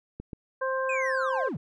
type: clicks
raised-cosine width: 3 ms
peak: -24 dBFS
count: 2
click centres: 0.2 / 0.332 s
type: harmonic tone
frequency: 526 Hz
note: C5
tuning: 9 cents sharp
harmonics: 1 / 2 / 3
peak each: -28 / -31 / -33 dBFS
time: 0.61-1.49 s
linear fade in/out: 10 ms
type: linear sweep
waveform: triangle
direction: down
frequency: 2566 to 110.2 Hz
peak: -28 dBFS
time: 0.89-1.57 s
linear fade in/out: 5 ms
effects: resampled to 22050 Hz